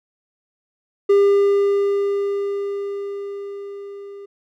triangle tone with level ramp, 400.9 Hz, G4, 39 cents sharp, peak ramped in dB -8 to -32 dBFS, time 1.09-4.26 s, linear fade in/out 10 ms, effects none

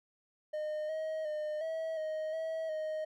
triangle tone with pitch steps, 611 / 631 / 608 / 645 / 625 / 644 / 623 Hz, D#5 / D#5 / D#5 / E5 / D#5 / E5 / D#5, -32 / +24 / -40 / -38 / +8 / -41 / +2 cents, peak -32 dBFS, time 0.53-3.05 s, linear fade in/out 10 ms, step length 360 ms, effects none

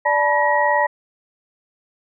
sine tone cluster, 586 / 870 / 969 / 1900 Hz, D5 / A5 / B5 / A#6, -4 / -20 / -33 / +33 cents, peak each -20 dBFS, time 0.05-0.87 s, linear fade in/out 10 ms, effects none

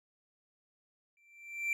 triangle tone with exponential growth, 2349 Hz, D7, in tune, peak -26 dBFS, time 1.17-1.73 s, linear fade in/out 1 ms, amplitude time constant 120 ms, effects none

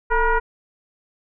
sine tone with frequency modulation, 493.9 Hz, B4, in tune, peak -15 dBFS, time 0.1-0.4 s, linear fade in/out 20 ms, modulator 472 Hz, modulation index 2.4, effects none

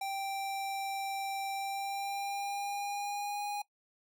square tone with pitch glide, 784 to 821.1 Hz, G5 to G#5, 0 to -20 cents, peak -35 dBFS, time 0.01-3.62 s, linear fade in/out 5 ms, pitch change +80 cents, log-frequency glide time 1.53-3.41 s, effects noise-tail reverb RT60 0.1 s tail -20 dB re dry

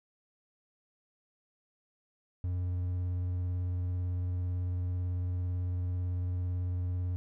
triangle tone with vibrato, 89.7 Hz, F2, 47 cents sharp, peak -28 dBFS, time 2.44-7.16 s, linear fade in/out 0 ms, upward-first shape square, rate 18 Hz, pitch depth 13 cents each way, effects none

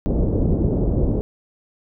pink low-pass noise, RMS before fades -19 dBFS, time 0.06-1.21 s, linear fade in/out 0 ms, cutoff 490 Hz, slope 24 dB/octave, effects none

